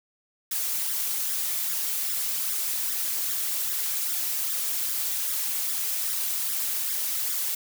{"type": "noise with flanger", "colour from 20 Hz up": "blue", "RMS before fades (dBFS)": -28, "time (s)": [0.51, 7.55], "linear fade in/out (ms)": 5, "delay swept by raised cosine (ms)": [0.55, 5.15], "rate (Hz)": 2.5, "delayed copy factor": 0.75, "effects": []}